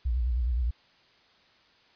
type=tone with vibrato; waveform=sine; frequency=60.6 Hz; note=B1; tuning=32 cents flat; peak=-24 dBFS; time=0.05-0.71 s; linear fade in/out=10 ms; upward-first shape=sine; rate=9.6 Hz; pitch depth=130 cents each way; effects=white hiss -61 dBFS RMS until 1.95 s + resampled to 11025 Hz